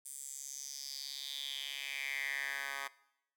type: tone with high-pass filter sweep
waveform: 10% pulse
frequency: 138.4 Hz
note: C#3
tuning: 2 cents flat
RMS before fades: -42 dBFS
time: 0.05-2.88 s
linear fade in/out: 10 ms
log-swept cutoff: 8900 to 1300 Hz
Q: 4.7
effects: noise-tail reverb RT60 0.8 s tail -20 dB re dry